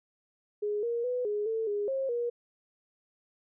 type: tone with pitch steps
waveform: sine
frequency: 416.3 / 470.2 / 496.6 / 416.4 / 446.8 / 411.2 / 536 / 477 Hz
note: G#4 / A#4 / B4 / G#4 / A4 / G#4 / C5 / A#4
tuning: +4 / +15 / +9 / +5 / +27 / -17 / +42 / +40 cents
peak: -28 dBFS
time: 0.62-2.3 s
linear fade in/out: 10 ms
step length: 210 ms
effects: none